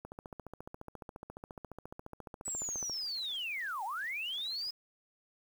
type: click train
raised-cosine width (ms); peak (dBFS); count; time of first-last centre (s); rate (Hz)
1; -30; 42; 0.05-2.897; 14.4
type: linear two-way sweep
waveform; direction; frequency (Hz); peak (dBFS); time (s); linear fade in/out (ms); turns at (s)
sine; down then up; 7950 to 740 to 5110; -35; 2.45-4.71; 10; 3.84
effects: 9-bit